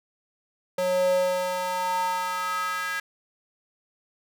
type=tone with high-pass filter sweep; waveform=square; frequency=182.1 Hz; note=F#3; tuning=27 cents flat; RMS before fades=-26 dBFS; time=0.78-3 s; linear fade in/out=5 ms; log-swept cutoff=450 to 1600 Hz; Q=4.7; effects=none

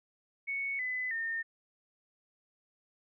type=tone with pitch steps; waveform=sine; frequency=2217 / 2010 / 1821.7 Hz; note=C#7 / B6 / A#6; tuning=0 / +30 / -40 cents; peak=-32 dBFS; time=0.47-1.43 s; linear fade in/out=20 ms; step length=320 ms; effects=none

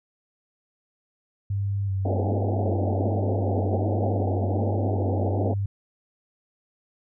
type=tone with vibrato; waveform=sine; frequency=98 Hz; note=G2; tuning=in tune; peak=-23 dBFS; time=1.5-5.66 s; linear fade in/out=5 ms; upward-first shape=square; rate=1.3 Hz; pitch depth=28 cents each way
type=band-pass noise; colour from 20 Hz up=pink; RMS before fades=-28 dBFS; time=2.05-5.54 s; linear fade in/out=5 ms; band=190 to 810 Hz; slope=96 dB/octave
effects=none

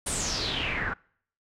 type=noise with low-pass filter sweep; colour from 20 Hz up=pink; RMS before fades=-30 dBFS; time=0.06-0.94 s; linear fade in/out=10 ms; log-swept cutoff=9800 to 1400 Hz; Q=6.7; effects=noise-tail reverb RT60 0.6 s tail -26 dB re dry

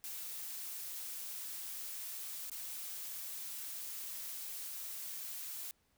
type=noise with dropouts; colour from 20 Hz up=blue; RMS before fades=-44 dBFS; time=0.04-5.71 s; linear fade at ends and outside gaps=0 ms; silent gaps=2.498-2.517 s; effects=pink hiss -75 dBFS RMS until 5.97 s

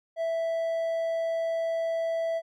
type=tone; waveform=triangle; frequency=659.3 Hz; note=E5; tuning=in tune; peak=-24 dBFS; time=0.16-2.42 s; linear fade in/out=50 ms; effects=none

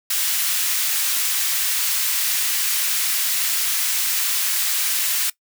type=high-pass noise; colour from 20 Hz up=white; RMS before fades=-21 dBFS; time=0.1-5.3 s; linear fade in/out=5 ms; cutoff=1600 Hz; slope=12 dB/octave; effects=noise-tail reverb RT60 0.1 s tail -20 dB re dry

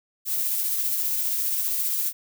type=noise with tremolo; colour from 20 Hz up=violet; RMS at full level=-24 dBFS; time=0.25-2.13 s; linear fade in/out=50 ms; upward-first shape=triangle; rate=15 Hz; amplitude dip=30%; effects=none

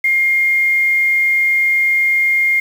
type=tone with quantisation; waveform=sine; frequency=2124 Hz; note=C7; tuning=25 cents sharp; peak=-11 dBFS; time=0.04-2.6 s; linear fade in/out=5 ms; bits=6; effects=none

